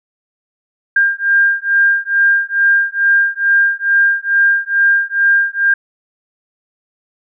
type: beating tone pair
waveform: sine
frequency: 1600 / 1602.3 Hz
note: G6 / G6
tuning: +35 / +37 cents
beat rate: 2.3 Hz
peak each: -13 dBFS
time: 0.96-5.74 s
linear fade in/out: 5 ms
effects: none